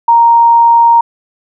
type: tone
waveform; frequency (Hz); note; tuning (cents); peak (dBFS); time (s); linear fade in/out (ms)
sine; 932.3; A#5; 0; -3; 0.08-1.01; 5
effects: none